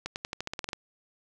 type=accelerating click train; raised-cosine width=0.2 ms; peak=-16 dBFS; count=11; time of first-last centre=0.06-0.732 s; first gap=99 ms; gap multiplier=0.91; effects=none